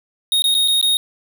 square tone with dropouts, 3729 Hz, A#7, in tune, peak -14 dBFS, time 0.32-0.97 s, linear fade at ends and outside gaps 1 ms, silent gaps 0.421-0.441 / 0.543-0.549 / 0.677-0.682 / 0.813-0.827 s, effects none

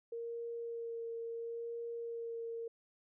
sine tone with vibrato, 463.9 Hz, A#4, 8 cents flat, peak -39 dBFS, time 0.12-2.68 s, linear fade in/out 5 ms, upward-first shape sine, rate 0.73 Hz, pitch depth 13 cents each way, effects none

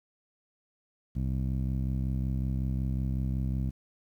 15% pulse tone with low-pass filter, 65.41 Hz, C2, in tune, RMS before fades -30 dBFS, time 1.15-3.71 s, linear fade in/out 20 ms, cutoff 190 Hz, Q 0.81, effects 10-bit

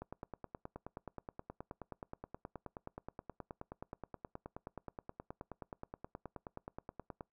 click train, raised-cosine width 1 ms, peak -30 dBFS, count 69, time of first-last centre 0.02-7.208 s, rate 9.46 Hz, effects noise-tail reverb RT60 0.2 s tail -25 dB re dry

